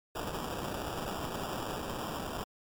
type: noise with sample-and-hold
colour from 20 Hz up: white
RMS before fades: -37 dBFS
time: 0.15-2.44 s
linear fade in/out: 5 ms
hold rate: 2100 Hz
effects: MP3 96 kbps